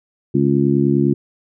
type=harmonic tone; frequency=70 Hz; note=C#2; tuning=18 cents sharp; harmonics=2 / 3 / 4 / 5; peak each=-18 / -18 / -18 / -18 dBFS; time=0.34-1.14 s; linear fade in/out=10 ms; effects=none